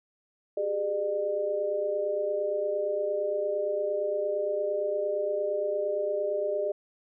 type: tone cluster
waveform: sine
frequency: 384.1 / 412.8 / 602 Hz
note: G4 / G#4 / D5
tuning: -35 / -10 / +43 cents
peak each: -36 / -31 / -28 dBFS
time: 0.57-6.72 s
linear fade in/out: 5 ms
effects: none